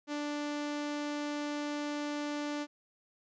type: tone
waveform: sawtooth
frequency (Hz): 293.7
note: D4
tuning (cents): 0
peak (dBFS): -30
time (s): 0.07-2.67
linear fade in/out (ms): 50
effects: resampled to 16000 Hz